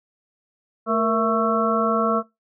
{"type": "harmonic tone with a mistuned harmonic", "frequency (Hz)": 221.8, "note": "A3", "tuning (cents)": 14, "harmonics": [1, 2, 3, 5, 6], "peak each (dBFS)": [-24, -24, -24, -24, -24], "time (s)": [0.86, 2.23], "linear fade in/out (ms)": 50, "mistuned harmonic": 2, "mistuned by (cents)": 84, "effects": ["noise-tail reverb RT60 0.2 s tail -22 dB re dry"]}